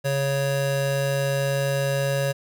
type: tone pair together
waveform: square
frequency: 138.6 / 554.4 Hz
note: C#3 / C#5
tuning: 0 / 0 cents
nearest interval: 2 octaves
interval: 2400 cents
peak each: -25 / -25 dBFS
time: 0.04-2.33 s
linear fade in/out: 20 ms
effects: none